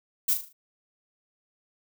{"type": "noise with echo", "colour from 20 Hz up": "violet", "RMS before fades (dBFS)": -23, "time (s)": [0.28, 0.34], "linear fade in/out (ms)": 10, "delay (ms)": 38, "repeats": 5, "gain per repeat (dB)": -7, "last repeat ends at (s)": 0.53, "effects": []}